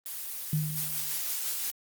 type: noise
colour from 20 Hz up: blue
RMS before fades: -37 dBFS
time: 0.06-0.85 s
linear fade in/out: 0 ms
type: tone with exponential decay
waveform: sine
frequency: 153.3 Hz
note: D#3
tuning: 25 cents flat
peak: -23 dBFS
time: 0.53-1.22 s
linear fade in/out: 2 ms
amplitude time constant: 150 ms
type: noise with tremolo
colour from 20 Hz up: blue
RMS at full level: -31 dBFS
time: 0.76-1.71 s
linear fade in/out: 10 ms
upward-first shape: sine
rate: 5.8 Hz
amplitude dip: 25%
effects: Opus 24 kbps